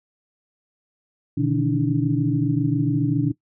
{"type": "tone cluster", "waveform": "sine", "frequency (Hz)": [122.6, 148.3, 161.5, 287.4, 314.7], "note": ["B2", "D3", "E3", "D4", "D#4"], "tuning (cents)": [-12, 17, -35, -37, 20], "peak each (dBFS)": [-24, -24, -28, -21, -29], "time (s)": [1.37, 3.32], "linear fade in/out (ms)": 10, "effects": ["noise-tail reverb RT60 0.1 s tail -18 dB re dry"]}